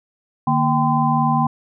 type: tone cluster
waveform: sine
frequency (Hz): 151.2 / 235.5 / 782 / 1024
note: D#3 / A#3 / G5 / C6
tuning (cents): -49 / +18 / -4 / -38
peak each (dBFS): -20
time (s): 0.47-1.47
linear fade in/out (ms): 5
effects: none